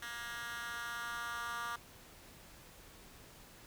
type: tone with high-pass filter sweep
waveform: 10% pulse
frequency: 236.1 Hz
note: A#3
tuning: 22 cents sharp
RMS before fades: -42 dBFS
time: 0.02-1.76 s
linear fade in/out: 5 ms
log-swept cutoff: 1800 to 1200 Hz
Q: 2.7
effects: pink hiss -57 dBFS RMS until 3.66 s